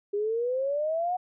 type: exponential sweep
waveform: sine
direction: up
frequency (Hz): 401.6 to 740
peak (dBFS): -25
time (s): 0.13-1.17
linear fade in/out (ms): 10
effects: none